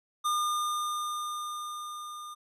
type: tone with level ramp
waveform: square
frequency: 1211 Hz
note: D#6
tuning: 47 cents flat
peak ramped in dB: -26 to -41 dBFS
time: 0.24-2.35 s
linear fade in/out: 20 ms
effects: resampled to 32000 Hz